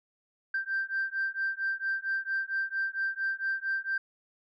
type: beating tone pair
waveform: sine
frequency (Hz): 1568 / 1572.4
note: G6 / G6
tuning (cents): 0 / +5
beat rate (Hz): 4.4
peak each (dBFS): -31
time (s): 0.54-3.98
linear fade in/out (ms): 5
effects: tanh soft clip ceiling -23 dBFS